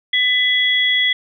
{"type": "tone pair together", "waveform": "sine", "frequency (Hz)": [1998, 3348], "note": ["B6", "G#7"], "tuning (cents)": [20, 13], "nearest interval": "major sixth", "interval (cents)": 893, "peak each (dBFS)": -16, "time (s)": [0.13, 1.13], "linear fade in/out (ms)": 5, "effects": []}